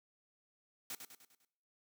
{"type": "noise with echo", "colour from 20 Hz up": "white", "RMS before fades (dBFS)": -43, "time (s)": [0.9, 0.95], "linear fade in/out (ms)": 2, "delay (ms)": 100, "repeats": 5, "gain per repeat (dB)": -6, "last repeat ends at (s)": 1.45, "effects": ["noise-tail reverb RT60 0.7 s tail -19 dB re dry", "high-pass 150 Hz 12 dB/octave"]}